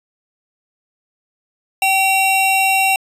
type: tone pair together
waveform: square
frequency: 769 / 2740 Hz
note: G5 / F7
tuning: -33 / -34 cents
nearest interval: octave + minor seventh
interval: 2199 cents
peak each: -16 dBFS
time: 1.82-2.96 s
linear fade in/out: 2 ms
effects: resampled to 32000 Hz